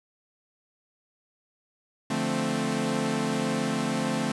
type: chord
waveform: sawtooth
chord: D minor seventh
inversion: none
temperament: equal with one note detuned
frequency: 146.83 / 173.81 / 220 / 261.6 Hz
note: D3 / F3 / A3 / C4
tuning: 0 / -8 / 0 / 0 cents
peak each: -30 / -30 / -25 / -26 dBFS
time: 2.1-4.32 s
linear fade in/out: 5 ms
effects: resampled to 24000 Hz + 8-bit